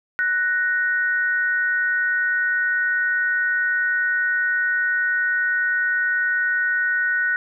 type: tone pair together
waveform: sine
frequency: 1485 / 1864.7 Hz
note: F#6 / A#6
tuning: +6 / 0 cents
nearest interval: major third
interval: 394 cents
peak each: -19 / -24 dBFS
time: 0.19-7.36 s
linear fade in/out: 0 ms
effects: none